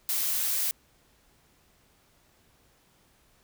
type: noise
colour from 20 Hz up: blue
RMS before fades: -28 dBFS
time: 0.09-0.71 s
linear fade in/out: 0 ms
effects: pink hiss -64 dBFS RMS until 3.43 s